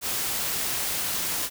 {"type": "noise", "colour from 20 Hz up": "white", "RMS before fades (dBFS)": -28, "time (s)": [0.01, 1.5], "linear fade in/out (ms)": 50, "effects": []}